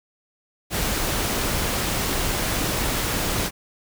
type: noise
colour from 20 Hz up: pink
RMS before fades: -24 dBFS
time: 0.7-3.51 s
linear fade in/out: 50 ms
effects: none